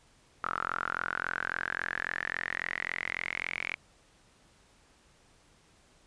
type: tone with band-pass filter sweep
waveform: sawtooth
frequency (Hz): 43.65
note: F1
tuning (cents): 0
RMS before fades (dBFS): -35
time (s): 0.43-3.76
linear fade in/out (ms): 10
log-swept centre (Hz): 1300 to 2300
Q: 9.3
effects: pink hiss -63 dBFS RMS until 6.06 s + resampled to 22050 Hz